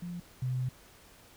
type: tone pair in turn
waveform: sine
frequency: 174.8 / 127.44 Hz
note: F3 / C3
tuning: +2 / -45 cents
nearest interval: perfect fourth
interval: 547 cents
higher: first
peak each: -36 / -29 dBFS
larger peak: second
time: 0.02-0.2 / 0.42-0.69 s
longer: second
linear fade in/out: 5 ms
effects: pink hiss -57 dBFS RMS until 1.36 s